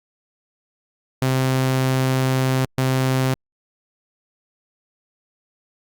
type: tone bursts at uneven times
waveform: sawtooth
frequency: 130.81 Hz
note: C3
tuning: in tune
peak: -13 dBFS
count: 2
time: 1.22-2.65 / 2.78-3.34 s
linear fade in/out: 0 ms
effects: Opus 48 kbps